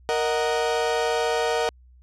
35% pulse chord, D# minor, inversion second, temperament equal, 466.2 / 622.3 / 740 Hz, A#4 / D#5 / F#5, 0 / 0 / 0 cents, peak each -22 / -26 / -26 dBFS, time 0.09-1.69 s, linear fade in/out 0 ms, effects added 62 Hz sine -49 dBFS peak until 2.02 s + low-pass 7000 Hz 12 dB/octave

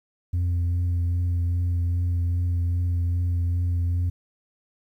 sine tone with vibrato, 87.31 Hz, F2, in tune, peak -18 dBFS, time 0.33-4.1 s, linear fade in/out 10 ms, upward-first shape triangle, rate 2.5 Hz, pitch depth 23 cents each way, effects tanh soft clip ceiling -20 dBFS + 10-bit

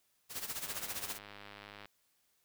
white noise with tremolo, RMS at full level -38 dBFS, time 0.29-1.19 s, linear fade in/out 50 ms, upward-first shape sine, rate 15 Hz, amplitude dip 75%
click train, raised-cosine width 0.3 ms, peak -33 dBFS, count 123, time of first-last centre 0.66-1.856 s, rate 102 Hz
effects white hiss -75 dBFS RMS until 2.44 s

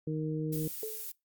harmonic tone, 155.56 Hz, D#3, in tune, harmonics 1 / 2 / 3, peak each -33 / -36 / -38 dBFS, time 0.07-0.68 s, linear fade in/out 5 ms
violet noise, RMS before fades -40 dBFS, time 0.52-1.12 s, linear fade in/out 10 ms
sine tone with exponential decay, 436.4 Hz, A4, 14 cents flat, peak -32 dBFS, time 0.83-1.11 s, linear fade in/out 1 ms, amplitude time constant 59 ms
effects noise-tail reverb RT60 0.2 s tail -23 dB re dry + Opus 48 kbps

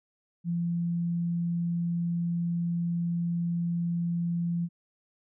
sine tone, 171.1 Hz, F3, 35 cents flat, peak -26 dBFS, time 0.44-4.69 s, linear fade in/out 50 ms, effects none

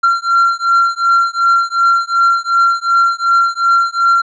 triangle beating tone pair, 1371 / 1373.7 Hz, F6 / F6, -32 / -29 cents, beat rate 2.7 Hz, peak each -11 dBFS, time 0.03-4.22 s, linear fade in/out 10 ms, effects resampled to 16000 Hz

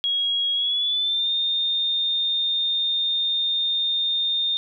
sine tone with pitch glide, 3301 to 3642 Hz, G#7 to A#7, -11 to -41 cents, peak -20 dBFS, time 0.04-4.57 s, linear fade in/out 0 ms, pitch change +170 cents, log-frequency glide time 0.53-1.31 s, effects none

